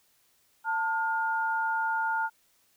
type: tone pair together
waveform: sine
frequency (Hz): 892.7 / 1422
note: A5 / F6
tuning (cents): +25 / +31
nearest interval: minor sixth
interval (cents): 806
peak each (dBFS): -28 / -29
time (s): 0.64-2.3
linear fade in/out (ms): 50
effects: white hiss -67 dBFS RMS until 2.76 s